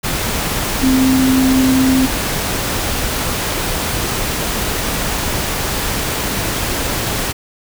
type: tone in noise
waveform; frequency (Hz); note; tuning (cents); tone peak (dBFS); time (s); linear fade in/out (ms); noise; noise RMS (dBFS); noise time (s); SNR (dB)
sine; 261.6; C4; 0; -10; 0.82-2.07; 20; pink; -19; 0.03-7.33; +6
effects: none